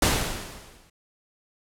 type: noise with exponential decay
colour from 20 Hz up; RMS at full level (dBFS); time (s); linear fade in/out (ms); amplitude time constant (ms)
pink; -18; 0.02-0.9; 5; 190
effects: low-pass 12000 Hz 12 dB/octave

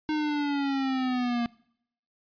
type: linear sweep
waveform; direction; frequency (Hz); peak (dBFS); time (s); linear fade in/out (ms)
square; down; 308.7 to 234.3; -26; 0.09-1.46; 0
effects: noise-tail reverb RT60 0.7 s tail -23 dB re dry + resampled to 11025 Hz

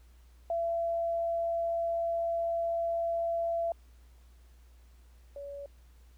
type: tone pair in turn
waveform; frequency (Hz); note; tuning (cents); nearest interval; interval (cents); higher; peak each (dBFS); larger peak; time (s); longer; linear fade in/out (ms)
sine; 674 / 565.4; E5 / C#5; +38 / +34; minor third; 304; first; -28 / -39; first; 0.5-3.72 / 5.36-5.66; first; 2
effects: added 60 Hz sine -54 dBFS peak until 6.17 s + pink hiss -68 dBFS RMS until 6.17 s

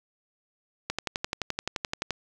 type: click train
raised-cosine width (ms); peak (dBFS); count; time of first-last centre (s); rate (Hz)
0.2; -11; 15; 0.9-2.107; 11.6
effects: none

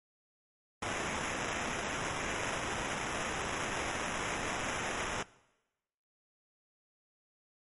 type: noise with sample-and-hold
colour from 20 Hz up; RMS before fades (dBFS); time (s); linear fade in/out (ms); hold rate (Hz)
blue; -36; 0.82-5.23; 5; 4410
effects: noise-tail reverb RT60 1.0 s tail -21 dB re dry + MP3 48 kbps

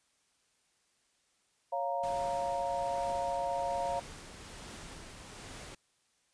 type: chord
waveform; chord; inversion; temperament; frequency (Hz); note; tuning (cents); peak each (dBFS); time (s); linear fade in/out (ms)
sine; Bb minor; first; equal; 554.4 / 698.5 / 932.3; Db5 / F5 / Bb5; 0 / 0 / 0; -36 / -34 / -36; 1.72-4; 10
type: noise with tremolo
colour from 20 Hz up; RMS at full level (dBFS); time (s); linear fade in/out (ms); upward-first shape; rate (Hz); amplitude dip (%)
pink; -46; 2.03-5.75; 5; triangle; 1.2; 35
effects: white hiss -73 dBFS RMS until 6.33 s + resampled to 22050 Hz

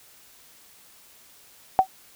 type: tone with exponential decay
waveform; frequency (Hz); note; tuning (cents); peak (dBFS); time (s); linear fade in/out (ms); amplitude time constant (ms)
sine; 760; F#5; +46; -8; 1.79-1.87; 0; 16
effects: white hiss -53 dBFS RMS until 2.15 s

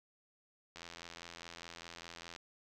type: click train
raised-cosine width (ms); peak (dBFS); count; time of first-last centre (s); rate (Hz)
0.2; -30; 137; 0.76-2.362; 84.9
effects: none

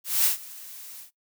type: noise with ADSR envelope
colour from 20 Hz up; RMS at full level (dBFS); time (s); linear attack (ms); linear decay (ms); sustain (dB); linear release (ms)
blue; -20; 0.04-1.11; 210; 120; -22; 110
effects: noise-tail reverb RT60 0.1 s tail -17 dB re dry

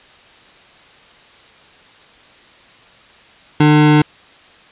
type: tone pair together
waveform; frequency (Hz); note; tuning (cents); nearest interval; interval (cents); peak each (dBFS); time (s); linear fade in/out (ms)
square; 150.22 / 301.3; D3 / D4; +39 / +44; octave; 1205; -11; 3.6-4.02; 5
effects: white hiss -45 dBFS RMS until 4.71 s + resampled to 8000 Hz

